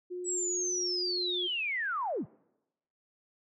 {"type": "tone", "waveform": "sine", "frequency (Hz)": 359.3, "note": "F4", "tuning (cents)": 49, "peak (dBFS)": -35, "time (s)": [0.1, 1.48], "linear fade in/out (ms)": 20}
{"type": "linear sweep", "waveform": "sine", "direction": "down", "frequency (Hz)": [7902, 87], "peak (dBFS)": -30, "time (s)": [0.24, 2.26], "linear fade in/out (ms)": 50}
{"effects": ["noise-tail reverb RT60 0.9 s tail -24 dB re dry"]}